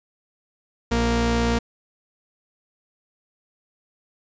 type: tone pair together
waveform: sawtooth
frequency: 58.27 / 233.1 Hz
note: A#1 / A#3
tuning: 0 / 0 cents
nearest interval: 2 octaves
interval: 2400 cents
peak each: -19 / -16 dBFS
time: 0.91-1.59 s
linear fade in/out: 10 ms
effects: resampled to 16000 Hz